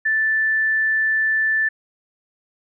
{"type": "tone", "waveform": "sine", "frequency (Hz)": 1760, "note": "A6", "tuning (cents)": 0, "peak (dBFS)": -16, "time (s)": [0.05, 1.69], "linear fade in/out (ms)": 10, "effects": []}